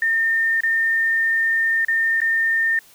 sine tone with dropouts, 1815 Hz, A#6, 47 cents flat, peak -16 dBFS, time 0.02-2.79 s, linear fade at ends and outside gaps 2 ms, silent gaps 0.606-0.634 / 1.849-1.883 / 2.204-2.216 s, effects white hiss -50 dBFS RMS until 2.94 s

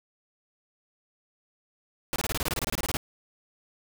pink noise bursts, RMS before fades -29 dBFS, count 16, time 2.13-2.969 s, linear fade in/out 0 ms, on 29 ms, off 25 ms, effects none

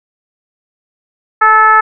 sine tone with frequency modulation, 1305 Hz, E6, 18 cents flat, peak -4 dBFS, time 1.41-1.81 s, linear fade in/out 10 ms, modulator 433 Hz, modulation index 1, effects none

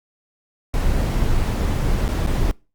brown noise with dropouts, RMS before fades -19 dBFS, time 0.74-2.51 s, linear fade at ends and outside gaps 0 ms, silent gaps 2.079-2.089 / 2.263-2.272 s, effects noise-tail reverb RT60 0.3 s tail -24 dB re dry + Opus 48 kbps

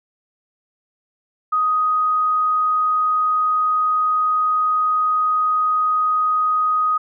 sine tone, 1250 Hz, D#6, 8 cents sharp, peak -15 dBFS, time 1.52-6.98 s, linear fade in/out 10 ms, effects none

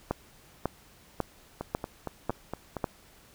two click trains, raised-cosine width 1 ms, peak -13 / -19 dBFS, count 6 / 6, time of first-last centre 0.11-2.842 / 1.61-2.767 s, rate 1.83 / 4.32 Hz, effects pink hiss -57 dBFS RMS until 3.34 s

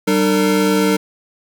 square tone cluster, 192.2 / 301.7 / 454.6 Hz, G3 / D4 / A#4, -34 / +47 / -43 cents, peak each -18 dBFS, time 0.07-0.97 s, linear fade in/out 10 ms, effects none

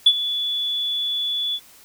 sine tone with ADSR envelope, 3436 Hz, A7, 42 cents flat, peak -6 dBFS, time 0.06-1.6 s, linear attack 7 ms, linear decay 56 ms, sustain -15 dB, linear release 57 ms, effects tanh soft clip ceiling -4 dBFS + white hiss -49 dBFS RMS until 1.84 s

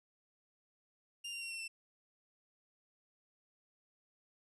sawtooth tone with pitch steps, 2800 / 2769 / 2739 / 2709 / 2680 Hz, F7 / F7 / F7 / E7 / E7, +4 / -15 / -34 / +47 / +28 cents, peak -38 dBFS, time 1.24-1.68 s, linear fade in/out 10 ms, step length 88 ms, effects resampled to 24000 Hz

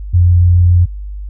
sine tone with vibrato, 88.2 Hz, F2, 18 cents sharp, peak -5 dBFS, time 0.13-0.86 s, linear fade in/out 20 ms, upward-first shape triangle, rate 7.1 Hz, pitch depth 10 cents each way, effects added 50 Hz sine -22 dBFS peak until 1.29 s

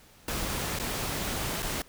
pink noise with dropouts, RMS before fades -32 dBFS, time 0.28-1.82 s, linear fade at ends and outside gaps 2 ms, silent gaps 0.789-0.797 / 1.623-1.627 s, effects pink hiss -56 dBFS RMS until 1.88 s

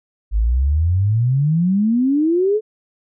sine exponential sweep, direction up, 49.9 to 443 Hz, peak -13 dBFS, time 0.31-2.61 s, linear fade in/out 50 ms, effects none

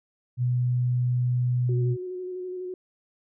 sine tone, 123.8 Hz, B2, 5 cents sharp, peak -21 dBFS, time 0.37-1.97 s, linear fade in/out 50 ms
sine tone with vibrato, 365.8 Hz, F#4, 20 cents flat, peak -31 dBFS, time 1.69-2.74 s, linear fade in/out 2 ms, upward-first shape square, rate 12 Hz, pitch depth 18 cents each way
effects none

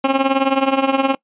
15% pulse tone with tremolo, 270 Hz, C#4, 45 cents flat, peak -4 dBFS, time 0.04-1.15 s, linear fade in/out 5 ms, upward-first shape triangle, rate 19 Hz, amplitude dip 85%, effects noise-tail reverb RT60 0.1 s tail -24 dB re dry + resampled to 8000 Hz

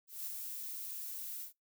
violet noise with ADSR envelope, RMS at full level -40 dBFS, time 0.07-1.53 s, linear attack 190 ms, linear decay 27 ms, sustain -3 dB, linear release 120 ms, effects noise-tail reverb RT60 0.2 s tail -25 dB re dry

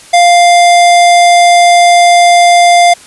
square tone, 698.5 Hz, F5, in tune, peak -3 dBFS, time 0.13-2.94 s, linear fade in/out 10 ms, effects white hiss -35 dBFS RMS until 3.06 s + resampled to 24000 Hz

